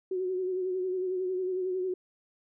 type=tone with vibrato; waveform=sine; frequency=370 Hz; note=F#4; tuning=in tune; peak=-28 dBFS; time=0.11-1.94 s; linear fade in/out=5 ms; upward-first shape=sine; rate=11 Hz; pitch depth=40 cents each way; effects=none